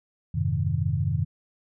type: chord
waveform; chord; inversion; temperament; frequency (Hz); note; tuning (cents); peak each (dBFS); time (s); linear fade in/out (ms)
sine; F minor seventh; none; equal with one note detuned; 88.94 / 103.83 / 130.81 / 155.56; F2 / Ab2 / C3 / Eb3; +32 / 0 / 0 / 0; -28; 0.34-1.25; 10
effects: none